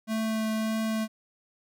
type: tone with vibrato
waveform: square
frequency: 220 Hz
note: A3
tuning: in tune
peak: -27 dBFS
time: 0.07-1.08 s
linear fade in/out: 50 ms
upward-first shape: triangle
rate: 1.7 Hz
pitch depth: 10 cents each way
effects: none